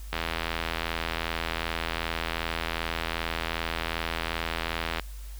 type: click train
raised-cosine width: 0.3 ms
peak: -12 dBFS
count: 403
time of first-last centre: 0.13-4.997 s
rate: 82.6 Hz
effects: added 50 Hz sine -37 dBFS peak until 5.39 s + white hiss -52 dBFS RMS until 5.39 s